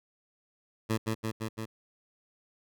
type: tone with echo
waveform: 15% pulse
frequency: 110.9 Hz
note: A2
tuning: 14 cents sharp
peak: -20 dBFS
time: 0.89-0.98 s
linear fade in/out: 20 ms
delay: 170 ms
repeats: 4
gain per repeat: -2 dB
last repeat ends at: 1.66 s
effects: none